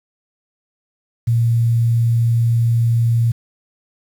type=tone with quantisation; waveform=sine; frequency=116.54 Hz; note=A#2; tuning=in tune; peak=-12 dBFS; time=1.27-3.32 s; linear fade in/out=10 ms; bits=7; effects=none